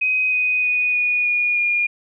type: tone with pitch steps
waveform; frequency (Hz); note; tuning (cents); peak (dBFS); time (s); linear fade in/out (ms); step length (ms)
sine; 2516 / 2497 / 2478 / 2460 / 2442 / 2423; D#7 / D#7 / D#7 / D#7 / D#7 / D#7; +19 / +6 / -8 / -20 / -33 / -47; -16; 0.01-1.87; 10; 310
effects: none